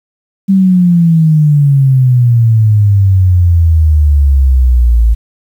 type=exponential sweep; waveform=sine; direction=down; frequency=196 to 55 Hz; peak=-4 dBFS; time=0.48-5.15 s; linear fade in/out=20 ms; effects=7-bit